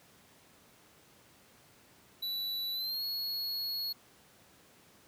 square tone with pitch glide, 3951 to 4334 Hz, B7 to C#8, 0 to -40 cents, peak -34 dBFS, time 2.22-3.93 s, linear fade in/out 10 ms, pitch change +160 cents, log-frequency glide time 2.73-3.03 s, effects pink hiss -61 dBFS RMS until 5.07 s + high-pass 100 Hz 12 dB/octave

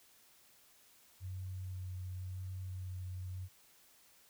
sine tone with vibrato, 92.5 Hz, F#2, in tune, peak -40 dBFS, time 1.2-3.49 s, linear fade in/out 50 ms, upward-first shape sine, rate 0.92 Hz, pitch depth 16 cents each way, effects white hiss -65 dBFS RMS until 4.29 s

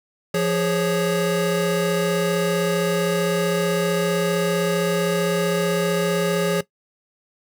square tone cluster, 172.5 / 413.5 / 553 Hz, F3 / G#4 / C#5, -21 / -8 / -4 cents, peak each -24 dBFS, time 0.34-6.61 s, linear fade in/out 5 ms, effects noise-tail reverb RT60 0.1 s tail -17 dB re dry

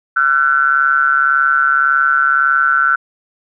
triangle ring-modulated tone, 70.9 Hz, C#2, 40 cents sharp, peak -5 dBFS, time 0.16-2.96 s, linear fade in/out 10 ms, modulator 1430 Hz, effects none

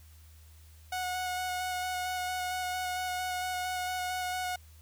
sawtooth tone with vibrato, 732 Hz, F#5, 19 cents flat, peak -28 dBFS, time 0.92-4.56 s, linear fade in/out 5 ms, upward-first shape square, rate 4.4 Hz, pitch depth 10 cents each way, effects added 78 Hz sine -52 dBFS peak until 4.81 s + white hiss -62 dBFS RMS until 4.81 s

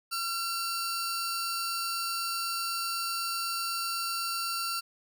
sawtooth tone pair together, 1364 / 4588 Hz, F6 / D8, -41 / -41 cents, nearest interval octave + major sixth, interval 2100 cents, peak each -29 / -31 dBFS, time 0.11-4.81 s, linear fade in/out 20 ms, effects none

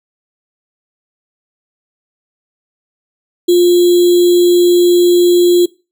sine tone with sample-and-hold, 352 Hz, F4, 14 cents sharp, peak -5 dBFS, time 3.48-5.66 s, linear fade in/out 10 ms, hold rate 3675 Hz, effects noise-tail reverb RT60 0.3 s tail -22 dB re dry

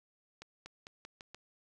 accelerating click train, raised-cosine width 0.2 ms, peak -30 dBFS, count 6, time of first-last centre 0.42-1.346 s, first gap 240 ms, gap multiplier 0.87, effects none

